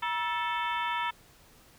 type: harmonic tone with a mistuned harmonic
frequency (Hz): 440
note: A4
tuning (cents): 0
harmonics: 2 / 3 / 4 / 5 / 6 / 7 / 8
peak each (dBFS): -31 / -35 / -37 / -39 / -41 / -42 / -43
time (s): 0.02-1.11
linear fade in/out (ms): 10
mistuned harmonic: 2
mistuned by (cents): +140
effects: pink hiss -58 dBFS RMS until 1.78 s